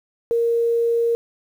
sine tone, 466.2 Hz, A#4, in tune, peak -16 dBFS, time 0.31-1.15 s, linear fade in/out 0 ms, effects 8-bit

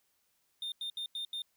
triangle tone bursts at uneven times, 3629 Hz, A#7, 47 cents flat, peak -34 dBFS, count 5, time 0.62-0.72 / 0.81-0.9 / 0.97-1.06 / 1.15-1.25 / 1.33-1.42 s, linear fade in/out 2 ms, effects white hiss -75 dBFS RMS until 1.56 s

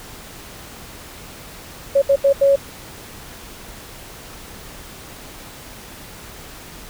sine tone bursts at uneven times, 554.4 Hz, C#5, in tune, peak -10 dBFS, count 4, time 1.95-2.02 / 2.09-2.16 / 2.24-2.33 / 2.41-2.56 s, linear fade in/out 10 ms, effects pink hiss -38 dBFS RMS until 6.89 s

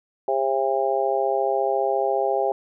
harmonic tone, 134.4 Hz, C3, 47 cents sharp, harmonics 3 / 4 / 5 / 6, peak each -25 / -25 / -25 / -25 dBFS, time 0.28-2.52 s, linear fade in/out 2 ms, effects none

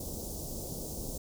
pink band-stop noise, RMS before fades -39 dBFS, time 0-1.18 s, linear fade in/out 5 ms, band 640 to 5500 Hz, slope 24 dB/octave, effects none

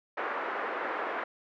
white band-pass noise, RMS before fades -34 dBFS, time 0.17-1.24 s, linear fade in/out 5 ms, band 330 to 1700 Hz, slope 24 dB/octave, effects none

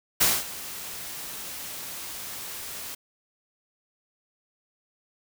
white noise with ADSR envelope, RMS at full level -19 dBFS, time 0.2-2.95 s, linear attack 14 ms, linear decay 220 ms, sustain -18 dB, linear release 8 ms, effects none

